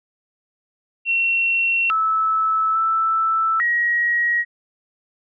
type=tone with pitch steps; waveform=sine; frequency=2723 / 1306 / 1322 / 1898 Hz; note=F7 / E6 / E6 / A#6; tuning=-44 / -17 / +5 / +31 cents; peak=-16 dBFS; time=1.05-4.45 s; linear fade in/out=50 ms; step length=850 ms; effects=none